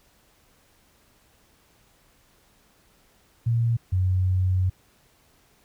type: tone pair in turn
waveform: sine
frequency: 116.54 / 92.5 Hz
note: A#2 / F#2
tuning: 0 / 0 cents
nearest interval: major third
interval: 400 cents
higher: first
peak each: -19 dBFS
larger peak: neither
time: 3.46-3.77 / 3.92-4.7 s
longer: second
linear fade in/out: 10 ms
effects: pink hiss -61 dBFS RMS until 5.64 s